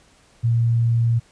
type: tone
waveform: sine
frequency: 116.54 Hz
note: A#2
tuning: in tune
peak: -15 dBFS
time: 0.43-1.2 s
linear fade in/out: 20 ms
effects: pink hiss -55 dBFS RMS until 1.31 s + resampled to 22050 Hz